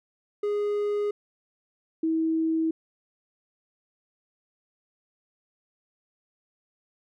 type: tone pair in turn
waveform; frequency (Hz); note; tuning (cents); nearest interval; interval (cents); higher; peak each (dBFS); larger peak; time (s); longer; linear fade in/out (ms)
triangle / sine; 413.3 / 322.4; G#4 / E4; -8 / -38; major third; 430; first; -22; neither; 0.43-1.11 / 2.03-2.71; neither; 5
effects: none